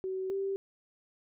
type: tone pair in turn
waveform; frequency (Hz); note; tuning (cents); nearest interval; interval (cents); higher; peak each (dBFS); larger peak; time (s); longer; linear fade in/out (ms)
sine; 377.6 / 390.7; F#4 / G4; +35 / -6; minor second; 59; second; -32 / -30; second; 0.04-0.3 / 0.3-0.56; neither; 0
effects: none